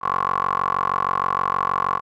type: tone with band-pass filter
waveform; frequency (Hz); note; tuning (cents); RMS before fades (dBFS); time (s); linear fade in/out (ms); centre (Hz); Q
15% pulse; 46.36; F#1; +4; -22; 0.01-2.01; 50; 1100; 9.4
effects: none